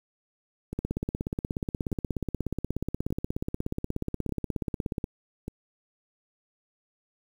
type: two click trains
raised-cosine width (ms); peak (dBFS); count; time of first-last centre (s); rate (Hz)
3; -16 / -21; 72 / 5; 0.79-5.041 / 0.73-5.481; 16.7 / 0.842
effects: 8-bit